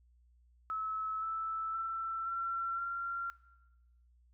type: tone with pitch steps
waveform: sine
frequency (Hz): 1297 / 1316.6 / 1336.5 / 1356.8 / 1377.3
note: E6 / E6 / E6 / E6 / F6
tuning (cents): -28 / -3 / +23 / +50 / -24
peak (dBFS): -34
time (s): 0.7-3.3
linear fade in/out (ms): 0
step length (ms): 520
effects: noise-tail reverb RT60 1.0 s tail -19 dB re dry + added 60 Hz sine -63 dBFS peak until 4.33 s